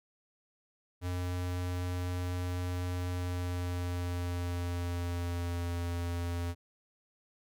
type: tone with pitch glide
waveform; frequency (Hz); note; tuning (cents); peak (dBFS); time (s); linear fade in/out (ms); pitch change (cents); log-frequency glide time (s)
square; 89.6 to 86.4; F2 to F2; +45 to -18; -33; 1.01-6.55; 50; -63; 3.06-5.74
effects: none